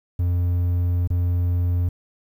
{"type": "tone with dropouts", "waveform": "triangle", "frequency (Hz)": 88, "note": "F2", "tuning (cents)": 14, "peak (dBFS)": -16, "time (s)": [0.19, 1.89], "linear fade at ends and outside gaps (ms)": 5, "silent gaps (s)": [1.075, 1.102], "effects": ["9-bit"]}